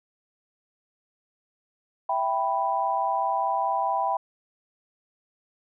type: chord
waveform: sine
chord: E minor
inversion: none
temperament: equal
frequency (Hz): 659.3 / 784 / 987.8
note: E5 / G5 / B5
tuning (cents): 0 / 0 / 0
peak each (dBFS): -30 / -26 / -26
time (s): 2.09-4.17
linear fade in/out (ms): 5
effects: none